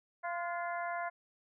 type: harmonic tone with a mistuned harmonic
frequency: 345.1 Hz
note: F4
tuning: 21 cents flat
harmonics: 2 / 3 / 4 / 5 / 6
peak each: -37 / -41 / -43 / -45 / -47 dBFS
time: 0.23-1.1 s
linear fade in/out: 20 ms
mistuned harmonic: 4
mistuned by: +46 cents
effects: none